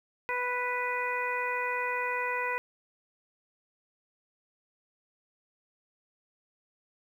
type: harmonic tone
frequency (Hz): 493.9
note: B4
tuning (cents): 0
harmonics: 1 / 2 / 3 / 4 / 5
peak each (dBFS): -36 / -33 / -37 / -34 / -37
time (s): 0.29-2.58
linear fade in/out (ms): 0
effects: 10-bit